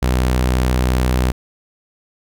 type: tone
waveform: sawtooth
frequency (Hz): 62.8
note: B1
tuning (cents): +30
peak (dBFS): -10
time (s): 0.02-1.32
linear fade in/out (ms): 10
effects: none